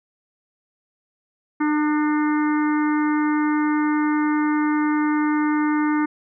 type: harmonic tone with a mistuned harmonic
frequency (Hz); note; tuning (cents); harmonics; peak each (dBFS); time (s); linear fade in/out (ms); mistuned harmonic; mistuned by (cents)
301.7; D4; +47; 1 / 3 / 4 / 5 / 6 / 7; -18 / -28 / -30 / -32 / -34 / -35; 1.6-6.06; 10; 5; -31
effects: none